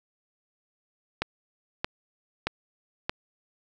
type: click train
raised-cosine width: 0.3 ms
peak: -10 dBFS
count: 4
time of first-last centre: 1.22-3.095 s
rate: 1.6 Hz
effects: none